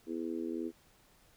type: harmonic tone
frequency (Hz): 82.41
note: E2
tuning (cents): 0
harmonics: 3 / 4 / 5 / 6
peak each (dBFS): -40 / -37 / -42 / -50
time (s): 0.06-0.72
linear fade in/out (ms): 50
effects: pink hiss -65 dBFS RMS until 1.36 s